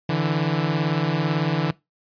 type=beating tone pair; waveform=sawtooth; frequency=146.83 / 164.83 Hz; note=D3 / E3; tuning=0 / 0 cents; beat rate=18 Hz; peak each=-19 dBFS; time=0.09-1.71 s; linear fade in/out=5 ms; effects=noise-tail reverb RT60 0.2 s tail -21 dB re dry + resampled to 11025 Hz